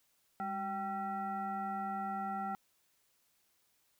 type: tone with frequency modulation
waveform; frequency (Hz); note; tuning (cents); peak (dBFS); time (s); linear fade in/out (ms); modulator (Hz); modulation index
sine; 778; G5; -13; -35; 0.4-2.55; 0; 577; 1
effects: white hiss -74 dBFS RMS until 3.99 s